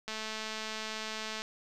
click train, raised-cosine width 0.2 ms, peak -21 dBFS, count 293, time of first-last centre 0.08-1.419 s, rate 218 Hz, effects none

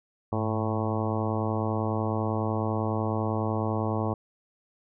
harmonic tone with a mistuned harmonic, 110 Hz, A2, in tune, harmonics 1 / 2 / 3 / 4 / 5 / 6 / 7 / 8 / 9 / 10, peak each -29 / -32 / -34 / -35 / -36 / -37 / -37 / -38 / -39 / -39 dBFS, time 0.32-4.14 s, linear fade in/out 5 ms, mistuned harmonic 1, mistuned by -97 cents, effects none

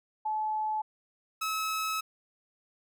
sine / sawtooth tone pair in turn, 862 / 1291.5 Hz, A5 / E6, -36 / -36 cents, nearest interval perfect fifth, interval 700 cents, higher second, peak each -28 / -26 dBFS, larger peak second, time 0.25-0.82 / 1.41-2.01 s, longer second, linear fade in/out 10 ms, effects none

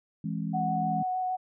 sine chord, E augmented, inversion none, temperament equal with one note detuned, 164.81 / 207.7 / 268.1 Hz, E3 / G#3 / B#3, 0 / 0 / +42 cents, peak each -32 / -33 / -38 dBFS, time 0.24-1.03 s, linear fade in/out 5 ms
sine tone with vibrato, 740 Hz, F#5, in tune, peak -27 dBFS, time 0.53-1.37 s, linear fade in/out 20 ms, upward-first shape square, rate 6.5 Hz, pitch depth 8 cents each way
effects none

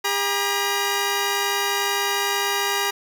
10% pulse tone pair together, 402.2 / 955.5 Hz, G4 / A#5, +44 / +43 cents, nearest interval octave + minor third, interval 1499 cents, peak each -15 dBFS, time 0.04-2.91 s, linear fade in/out 10 ms, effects none

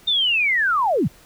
sine linear sweep, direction down, 3664 to 95.2 Hz, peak -16 dBFS, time 0.07-1.08 s, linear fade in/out 10 ms, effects pink hiss -50 dBFS RMS until 1.25 s

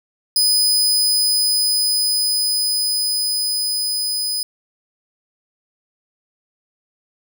sawtooth tone with level ramp, 5000 Hz, D#8, 8 cents sharp, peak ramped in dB -10 to -17 dBFS, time 0.36-4.43 s, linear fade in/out 2 ms, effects none

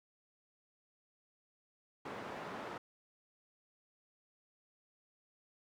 white band-pass noise, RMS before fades -45 dBFS, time 2.05-2.78 s, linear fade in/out 5 ms, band 140 to 1100 Hz, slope 12 dB/octave, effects none

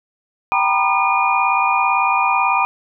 sine tone cluster, 780 / 937 / 995 / 1212 / 2433 Hz, G5 / A#5 / B5 / D#6 / D#7, -9 / +9 / +13 / -46 / -39 cents, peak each -20 dBFS, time 0.52-2.65 s, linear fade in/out 0 ms, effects none

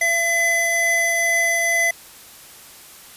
square tone pair together, 673.4 / 2018 Hz, E5 / B6, +37 / +37 cents, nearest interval octave + perfect fifth, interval 1900 cents, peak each -25 / -18 dBFS, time 0.01-1.91 s, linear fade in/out 5 ms, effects white hiss -43 dBFS RMS until 3.16 s + resampled to 32000 Hz

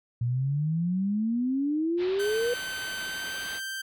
sine exponential sweep, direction up, 116.54 to 493.4 Hz, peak -24 dBFS, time 0.21-2.54 s, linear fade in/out 5 ms
white low-pass noise, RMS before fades -42 dBFS, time 1.97-3.61 s, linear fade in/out 50 ms, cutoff 4200 Hz, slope 48 dB/octave
sawtooth tone with pitch glide, 1538 to 1565.8 Hz, G6 to G6, -33 to -2 cents, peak -29 dBFS, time 2.19-3.82 s, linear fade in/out 10 ms, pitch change +31 cents, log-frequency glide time 2.98-3.59 s
effects none

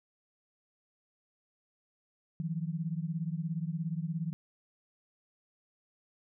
sine beating tone pair, 158.5 / 175.5 Hz, D#3 / F3, +32 / +9 cents, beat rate 17 Hz, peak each -34 / -36 dBFS, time 2.4-4.33 s, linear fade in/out 0 ms, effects none

